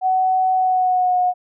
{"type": "tone with pitch glide", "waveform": "sine", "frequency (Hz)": [749, 725.6], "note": ["F#5", "F#5"], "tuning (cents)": [21, -34], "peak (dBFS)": -14, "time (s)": [0.01, 1.34], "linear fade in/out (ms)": 50, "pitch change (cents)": -55, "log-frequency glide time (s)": [0.53, 1.19], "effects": []}